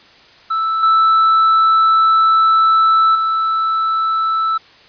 triangle tone with level steps, 1318.5 Hz, E6, in tune, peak -13 / -7 / -12 dBFS, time 0.5-4.58 s, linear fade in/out 10 ms, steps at 0.83 / 3.15 s, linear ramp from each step 2 ms, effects white hiss -45 dBFS RMS until 4.88 s + resampled to 11025 Hz

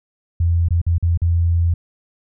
sine tone with dropouts, 84.9 Hz, F2, 48 cents flat, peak -13 dBFS, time 0.4-1.74 s, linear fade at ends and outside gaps 5 ms, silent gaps 0.686-0.706 / 0.816-0.865 / 0.982-1.026 / 1.175-1.217 s, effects none

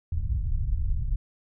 pink low-pass noise, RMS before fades -26 dBFS, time 0.12-1.16 s, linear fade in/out 5 ms, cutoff 100 Hz, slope 24 dB/octave, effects none

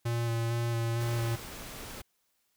square tone with vibrato, 116.54 Hz, A#2, in tune, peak -29 dBFS, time 0.05-1.36 s, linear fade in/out 10 ms, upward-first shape square, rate 2.2 Hz, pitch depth 14 cents each way
pink noise, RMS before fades -43 dBFS, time 1-2.02 s, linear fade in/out 10 ms
effects white hiss -75 dBFS RMS until 2.56 s

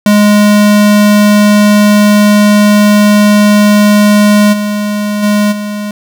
square tone with level steps, 207.7 Hz, G#3, in tune, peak -4 / -12 / -7 / -16 dBFS, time 0.06-5.91 s, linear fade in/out 2 ms, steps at 4.52 / 5.22 / 5.51 s, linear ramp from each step 20 ms, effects none

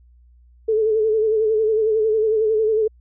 sine tone with vibrato, 436.1 Hz, A4, 15 cents flat, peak -15 dBFS, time 0.68-2.88 s, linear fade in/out 10 ms, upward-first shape sine, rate 11 Hz, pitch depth 50 cents each way, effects added 60 Hz sine -48 dBFS peak until 3 s

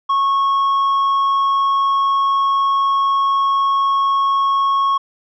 sine tone with tanh clipping, 1099 Hz, C#6, 15 cents flat, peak -14 dBFS, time 0.09-4.98 s, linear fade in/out 10 ms, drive 4 dB, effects none

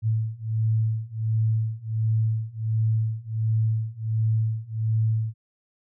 sine beating tone pair, 110 / 111.4 Hz, A2 / A2, 0 / +22 cents, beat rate 1.4 Hz, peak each -25 / -24 dBFS, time 0.02-5.34 s, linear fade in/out 50 ms, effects none

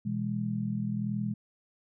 sine chord, E major, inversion second, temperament just, 123.61 / 164.81 / 206 Hz, B2 / E3 / G#3, +2 / 0 / -14 cents, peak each -34 / -37 / -31 dBFS, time 0.05-1.34 s, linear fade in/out 10 ms, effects none

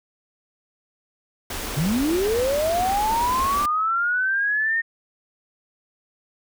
pink band-stop noise, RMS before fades -30 dBFS, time 1.5-3.66 s, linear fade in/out 5 ms, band 100 to 190 Hz, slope 96 dB/octave
sine linear sweep, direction up, 130.81 to 1851 Hz, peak -19 dBFS, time 1.76-4.82 s, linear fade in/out 20 ms
effects none

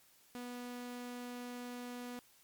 sawtooth tone, 244.9 Hz, B3, 14 cents flat, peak -39 dBFS, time 0.35-2.19 s, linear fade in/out 0 ms, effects white hiss -66 dBFS RMS until 2.43 s + MP3 96 kbps

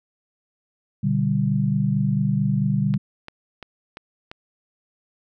sine chord, G major, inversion first, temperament just, 122.5 / 147 / 196 Hz, B2 / D3 / G3, -14 / +2 / 0 cents, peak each -24 / -22 / -22 dBFS, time 1.03-2.98 s, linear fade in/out 10 ms
click train, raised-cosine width 0.3 ms, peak -20 dBFS, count 5, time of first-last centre 2.94-4.315 s, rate 2.91 Hz
effects none

